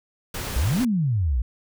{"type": "noise", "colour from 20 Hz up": "pink", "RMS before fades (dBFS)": -31, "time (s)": [0.34, 0.85], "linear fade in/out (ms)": 5}
{"type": "exponential two-way sweep", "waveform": "sine", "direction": "up then down", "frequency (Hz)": [54, 264.5, 54], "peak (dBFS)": -19, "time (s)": [0.56, 1.42], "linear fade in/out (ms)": 5, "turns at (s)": 0.82}
{"effects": []}